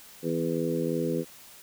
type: harmonic tone with a mistuned harmonic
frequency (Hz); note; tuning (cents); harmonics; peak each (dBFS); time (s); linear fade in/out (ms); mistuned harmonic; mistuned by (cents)
83; E2; +12; 2 / 3 / 4 / 5 / 6; -32 / -32 / -32 / -32 / -32; 0.22-1.25; 50; 2; -31
effects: white hiss -50 dBFS RMS until 1.62 s